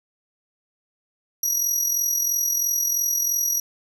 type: tone with amplitude modulation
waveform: 30% pulse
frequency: 5780 Hz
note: F#8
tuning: 41 cents flat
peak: -14 dBFS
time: 1.43-3.6 s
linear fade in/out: 5 ms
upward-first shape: sine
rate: 43 Hz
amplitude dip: 55%
effects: none